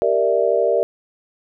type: chord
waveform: sine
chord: E half-diminished seventh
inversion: first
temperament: equal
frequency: 392 / 466.2 / 587.3 / 659.3 Hz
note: G4 / Bb4 / D5 / E5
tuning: 0 / 0 / 0 / 0 cents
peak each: -22 / -19 / -19 / -21 dBFS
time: 0.02-0.83 s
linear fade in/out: 0 ms
effects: none